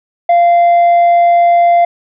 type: tone with tanh clipping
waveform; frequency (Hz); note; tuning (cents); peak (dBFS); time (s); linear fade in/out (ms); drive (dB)
sine; 692; F5; -16; -6; 0.29-1.85; 5; 3
effects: none